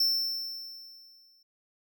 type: tone with exponential decay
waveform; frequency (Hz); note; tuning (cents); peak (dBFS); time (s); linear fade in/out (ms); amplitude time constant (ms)
square; 5370; E8; +31; -22; 0-1.43; 5; 310
effects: none

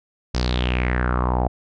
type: tone with low-pass filter sweep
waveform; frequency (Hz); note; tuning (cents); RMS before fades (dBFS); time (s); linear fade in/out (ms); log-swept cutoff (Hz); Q
sawtooth; 61.74; B1; 0; -21; 0.34-1.48; 10; 5300 to 720; 4.9
effects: none

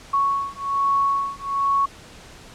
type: beating tone pair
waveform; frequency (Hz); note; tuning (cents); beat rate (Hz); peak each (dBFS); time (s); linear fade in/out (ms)
sine; 1108.7 / 1109.9; C#6 / C#6; 0 / +2; 1.2; -22; 0.13-1.86; 10
effects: pink hiss -44 dBFS RMS until 2.54 s + low-pass 8000 Hz 12 dB/octave

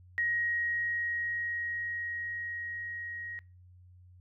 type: tone with level ramp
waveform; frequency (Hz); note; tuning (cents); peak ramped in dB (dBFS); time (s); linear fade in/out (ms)
sine; 1888; A#6; +22; -27 to -38; 0.18-3.39; 0
effects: noise-tail reverb RT60 0.3 s tail -23 dB re dry + added 90 Hz sine -53 dBFS peak until 4.2 s

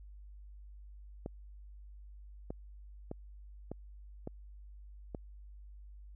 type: clicks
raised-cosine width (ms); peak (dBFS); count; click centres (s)
2; -26; 6; 1.261 / 2.505 / 3.114 / 3.716 / 4.274 / 5.148
effects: added 50 Hz sine -49 dBFS peak until 6.15 s

